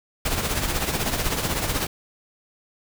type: noise with tremolo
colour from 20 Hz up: pink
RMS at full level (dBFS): -22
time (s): 0.25-1.87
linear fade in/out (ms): 5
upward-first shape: triangle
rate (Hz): 16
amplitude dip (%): 65
effects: none